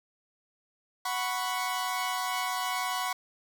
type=chord; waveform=sawtooth; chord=F# suspended fourth; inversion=none; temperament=equal; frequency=740 / 987.8 / 1108.7 Hz; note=F#5 / B5 / C#6; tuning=0 / 0 / 0 cents; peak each=-30 dBFS; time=1.05-3.13 s; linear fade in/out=5 ms; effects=none